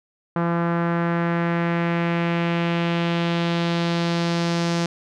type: tone with low-pass filter sweep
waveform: sawtooth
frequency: 170 Hz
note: F3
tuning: 46 cents flat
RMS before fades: -22 dBFS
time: 0.36-4.86 s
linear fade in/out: 2 ms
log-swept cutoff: 1300 to 5700 Hz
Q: 1.8
effects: none